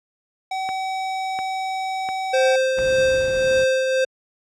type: tone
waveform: square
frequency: 761 Hz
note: F#5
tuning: 48 cents sharp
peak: -24 dBFS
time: 0.51-2.56 s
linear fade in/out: 5 ms
type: click train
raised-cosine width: 0.5 ms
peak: -17 dBFS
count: 4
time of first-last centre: 0.69-2.788 s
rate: 1.43 Hz
type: tone with tremolo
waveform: square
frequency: 523.3 Hz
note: C5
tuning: in tune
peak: -15 dBFS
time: 2.33-4.05 s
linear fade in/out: 10 ms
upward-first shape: triangle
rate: 1.8 Hz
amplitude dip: 45%
type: noise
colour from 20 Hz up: brown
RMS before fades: -32 dBFS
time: 2.77-3.64 s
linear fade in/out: 5 ms
effects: high-pass 60 Hz 12 dB/octave + low-pass 6000 Hz 12 dB/octave